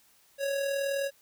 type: tone with amplitude modulation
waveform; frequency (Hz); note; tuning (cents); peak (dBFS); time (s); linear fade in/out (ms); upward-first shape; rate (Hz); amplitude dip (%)
square; 554.4; C#5; 0; -27; 0.38-1.11; 50; sine; 39.6; 40
effects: white hiss -63 dBFS RMS until 1.21 s